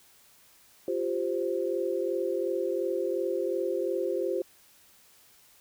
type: chord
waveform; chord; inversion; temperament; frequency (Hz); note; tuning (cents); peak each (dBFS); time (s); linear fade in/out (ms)
sine; F suspended second; none; equal; 349.2 / 392 / 523.3; F4 / G4 / C5; 0 / 0 / 0; -31; 0.88-4.42; 2
effects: white hiss -59 dBFS RMS until 5.6 s